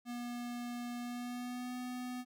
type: tone with pitch glide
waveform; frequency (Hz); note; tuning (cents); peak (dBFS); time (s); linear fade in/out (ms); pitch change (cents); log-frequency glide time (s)
square; 241.4 to 249.3; B3 to B3; -39 to +16; -40; 0.05-2.25; 50; +55; 0.99-1.76
effects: none